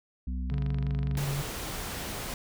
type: harmonic tone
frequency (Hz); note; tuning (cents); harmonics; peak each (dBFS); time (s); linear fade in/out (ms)
63; B1; +35; 1 / 3 / 4; -30 / -40 / -42; 0.27-1.19; 5
type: click train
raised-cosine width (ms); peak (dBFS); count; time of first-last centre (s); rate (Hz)
0.3; -28; 24; 0.5-1.439; 24.5
type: tone with vibrato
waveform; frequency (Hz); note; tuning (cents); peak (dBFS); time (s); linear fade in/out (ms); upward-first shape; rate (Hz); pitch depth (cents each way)
triangle; 140.2; C#3; +20; -27; 0.51-1.42; 5; sine; 6; 15
type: noise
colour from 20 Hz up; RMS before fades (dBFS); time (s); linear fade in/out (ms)
pink; -36; 1.17-2.34; 2
effects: none